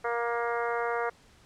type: harmonic tone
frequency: 235.6 Hz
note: A#3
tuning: 19 cents sharp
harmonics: 2 / 3 / 4 / 5 / 6 / 7 / 8 / 9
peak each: -31 / -34 / -36 / -36 / -36 / -41 / -42 / -44 dBFS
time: 0.04-1.1 s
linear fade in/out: 10 ms
effects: pink hiss -59 dBFS RMS until 1.45 s + low-pass 8000 Hz 12 dB/octave